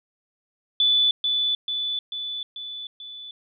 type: tone with echo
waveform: sine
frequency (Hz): 3479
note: A7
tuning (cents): -20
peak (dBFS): -16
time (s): 0.8-1.11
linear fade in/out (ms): 2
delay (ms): 440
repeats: 5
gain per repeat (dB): -4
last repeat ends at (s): 3.31
effects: none

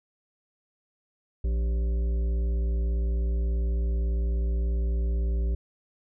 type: harmonic tone with a mistuned harmonic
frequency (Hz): 58.27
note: A#1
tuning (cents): 0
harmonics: 1 / 3 / 5 / 7 / 9 / 10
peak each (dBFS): -23 / -40 / -47 / -42 / -51 / -54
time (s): 1.44-5.55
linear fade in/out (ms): 5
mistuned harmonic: 7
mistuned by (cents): -75
effects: none

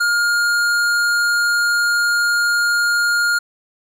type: tone with hard clipping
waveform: sine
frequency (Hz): 1416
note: F6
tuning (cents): +23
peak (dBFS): -16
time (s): 0-3.39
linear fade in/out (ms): 10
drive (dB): 14
effects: none

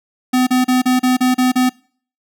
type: tone bursts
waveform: square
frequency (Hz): 253.4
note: B3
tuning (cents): +45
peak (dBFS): -12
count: 8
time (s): 0.33-1.695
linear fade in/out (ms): 10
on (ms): 140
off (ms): 35
effects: noise-tail reverb RT60 0.5 s tail -25 dB re dry

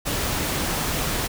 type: noise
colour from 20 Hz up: pink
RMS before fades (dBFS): -25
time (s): 0.05-1.28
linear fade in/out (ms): 20
effects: none

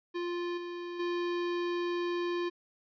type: tone with level steps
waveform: square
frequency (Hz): 349.2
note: F4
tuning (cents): 0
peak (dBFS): -33 / -38 / -31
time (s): 0.14-2.5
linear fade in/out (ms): 20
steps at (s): 0.57 / 0.99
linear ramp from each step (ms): 10
effects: resampled to 11025 Hz

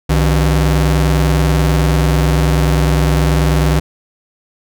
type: ring-modulated tone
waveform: 45% pulse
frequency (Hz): 109.7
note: A2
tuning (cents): -5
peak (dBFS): -7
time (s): 0.09-3.8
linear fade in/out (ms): 10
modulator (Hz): 44.7
effects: none

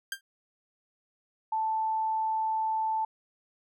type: tone with exponential decay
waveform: sawtooth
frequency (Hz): 1589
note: G6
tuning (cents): +23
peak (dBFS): -24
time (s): 0.12-0.21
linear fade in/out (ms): 2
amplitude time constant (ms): 18
type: tone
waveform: sine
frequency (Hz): 880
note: A5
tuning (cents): 0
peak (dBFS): -26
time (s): 1.52-3.05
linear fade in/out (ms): 5
effects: none

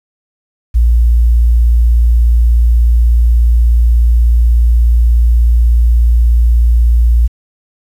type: tone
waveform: sine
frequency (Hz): 58.27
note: A#1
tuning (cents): 0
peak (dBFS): -5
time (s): 0.74-7.28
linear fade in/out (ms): 20
effects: 7-bit

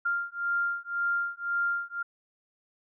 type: beating tone pair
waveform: sine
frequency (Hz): 1395 / 1396.9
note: F6 / F6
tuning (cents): -2 / 0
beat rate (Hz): 1.9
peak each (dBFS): -30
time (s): 0.05-2.03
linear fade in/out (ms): 10
effects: none

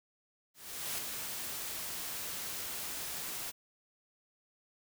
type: noise with ADSR envelope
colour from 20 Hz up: white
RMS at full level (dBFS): -36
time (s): 0.54-3.52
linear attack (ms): 440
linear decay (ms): 10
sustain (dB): -4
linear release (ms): 25
effects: none

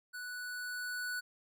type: tone with level ramp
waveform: square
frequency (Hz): 1480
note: F#6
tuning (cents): 0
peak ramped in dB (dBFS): -42 to -36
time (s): 0.13-1.21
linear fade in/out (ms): 20
effects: none

